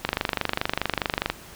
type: click train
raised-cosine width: 0.3 ms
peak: -6 dBFS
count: 32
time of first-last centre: 0.05-1.3 s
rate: 24.8 Hz
effects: pink hiss -45 dBFS RMS until 1.55 s